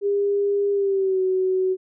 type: tone with pitch glide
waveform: sine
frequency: 403.4 to 374.2 Hz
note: G4 to F#4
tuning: +50 to +20 cents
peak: -18 dBFS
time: 0.01-1.77 s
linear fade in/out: 50 ms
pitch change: -130 cents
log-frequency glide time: 0.72-1.21 s
effects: none